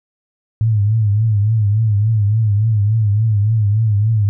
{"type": "tone with vibrato", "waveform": "sine", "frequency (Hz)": 106.9, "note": "A2", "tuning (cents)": -49, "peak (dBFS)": -11, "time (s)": [0.61, 4.29], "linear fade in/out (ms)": 0, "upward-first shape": "triangle", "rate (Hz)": 3.5, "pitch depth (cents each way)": 120, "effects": []}